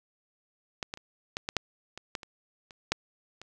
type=clicks; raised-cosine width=0.2 ms; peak=-15 / -18 / -29 / -15 / -14 / -8 / -23 / -15 / -26 / -30 / -8 / -27 dBFS; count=12; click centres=0.828 / 0.939 / 0.974 / 1.369 / 1.489 / 1.567 / 1.976 / 2.152 / 2.232 / 2.708 / 2.92 / 3.416 s; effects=none